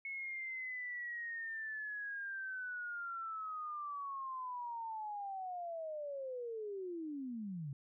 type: linear sweep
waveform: sine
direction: down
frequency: 2196 to 131.3 Hz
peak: -40 dBFS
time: 0.05-7.73 s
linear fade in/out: 2 ms
effects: none